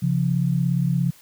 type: tone pair together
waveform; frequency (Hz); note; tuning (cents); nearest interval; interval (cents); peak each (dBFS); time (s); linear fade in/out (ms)
sine; 135.37 / 172.6; C#3 / F3; -41 / -20; major third; 421; -21; 0.02-1.11; 10
effects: white hiss -51 dBFS RMS until 1.21 s